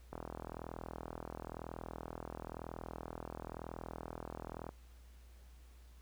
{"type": "click train", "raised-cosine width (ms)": 1, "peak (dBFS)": -29, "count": 188, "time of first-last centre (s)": [0.13, 4.691], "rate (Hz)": 41, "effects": ["added 60 Hz sine -55 dBFS peak until 6.01 s", "pink hiss -68 dBFS RMS until 6.01 s"]}